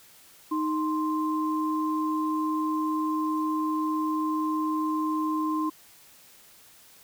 sine tone pair together, 311.1 / 1046.4 Hz, D#4 / C6, 0 / 0 cents, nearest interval octave + major sixth, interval 2100 cents, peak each -26 / -29 dBFS, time 0.51-5.7 s, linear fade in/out 10 ms, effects white hiss -54 dBFS RMS until 7.03 s

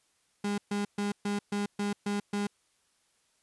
35% pulse tone bursts, 203.8 Hz, G#3, 32 cents flat, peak -27 dBFS, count 8, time 0.44-2.47 s, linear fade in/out 5 ms, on 140 ms, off 130 ms, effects white hiss -71 dBFS RMS until 3.42 s + resampled to 24000 Hz

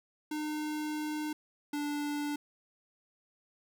square tone pair in turn, 303.7 / 292.6 Hz, D#4 / D4, -42 / -6 cents, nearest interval minor second, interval 64 cents, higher first, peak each -34 / -33 dBFS, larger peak second, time 0.31-1.33 / 1.73-2.36 s, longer first, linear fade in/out 5 ms, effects none

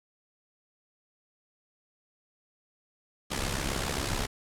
pink noise with amplitude modulation, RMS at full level -28 dBFS, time 3.3-4.27 s, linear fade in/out 20 ms, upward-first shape sine, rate 67.5 Hz, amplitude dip 70%, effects low-pass 10000 Hz 12 dB/octave

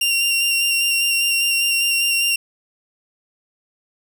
sawtooth tone with vibrato, 2767 Hz, F7, 17 cents flat, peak -13 dBFS, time 0.01-2.36 s, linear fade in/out 5 ms, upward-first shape square, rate 5 Hz, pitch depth 12 cents each way, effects none

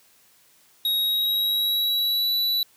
square tone with pitch glide, 3787 to 3948 Hz, A#7 to B7, +27 to -1 cents, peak -21 dBFS, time 0.85-2.63 s, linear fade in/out 2 ms, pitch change +72 cents, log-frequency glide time 0.98-2.33 s, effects white hiss -58 dBFS RMS until 2.76 s + high-pass 80 Hz 12 dB/octave

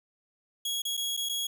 sawtooth tone with dropouts, 3322 Hz, G#7, in tune, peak -26 dBFS, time 0.65-1.47 s, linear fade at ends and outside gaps 5 ms, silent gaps 0.82-0.851 / 0.969-0.974 / 1.167-1.173 / 1.289-1.294 s, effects none

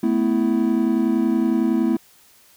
triangle chord, A suspended second, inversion none, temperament equal with one note detuned, 220 / 250.8 / 329.6 Hz, A3 / B3 / E4, 0 / +27 / 0 cents, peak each -19 dBFS, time 0.03-1.97 s, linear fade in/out 5 ms, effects white hiss -53 dBFS RMS until 2.56 s

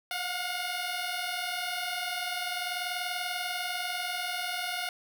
10% pulse tone pair together, 707.7 / 728 Hz, F5 / F#5, +23 / -28 cents, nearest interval unison, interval 49 cents, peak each -26 dBFS, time 0.11-4.89 s, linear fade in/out 2 ms, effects none

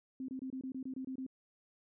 sine tone bursts, 261.6 Hz, C4, in tune, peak -38 dBFS, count 10, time 0.2-1.265 s, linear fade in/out 2 ms, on 84 ms, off 25 ms, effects none

